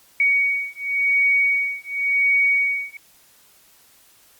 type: beating tone pair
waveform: sine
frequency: 2244 / 2244.92 Hz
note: C#7 / C#7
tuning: +21 / +21 cents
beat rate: 0.92 Hz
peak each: -20 dBFS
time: 0.2-2.97 s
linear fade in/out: 2 ms
effects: white hiss -54 dBFS RMS until 4.39 s + Opus 48 kbps